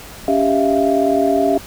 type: tone cluster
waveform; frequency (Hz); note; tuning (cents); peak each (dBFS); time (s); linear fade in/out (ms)
sine; 281.1 / 394.7 / 648 / 687; C#4 / G4 / E5 / F5; +24 / +12 / -30 / -29; -18; 0.28-1.58; 2
effects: pink hiss -36 dBFS RMS until 1.66 s